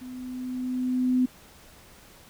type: tone with level ramp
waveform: sine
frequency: 253.2 Hz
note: B3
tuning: 43 cents sharp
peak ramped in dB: -37 to -18 dBFS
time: 0.01-1.26 s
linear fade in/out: 10 ms
effects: pink hiss -52 dBFS RMS until 2.29 s